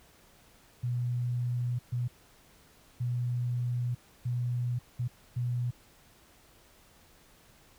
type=tone bursts at uneven times; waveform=sine; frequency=122.2 Hz; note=B2; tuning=18 cents flat; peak=-28 dBFS; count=6; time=0.83-1.79 / 1.92-2.08 / 3-3.95 / 4.25-4.79 / 4.99-5.08 / 5.36-5.71 s; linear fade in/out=10 ms; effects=pink hiss -60 dBFS RMS until 7.78 s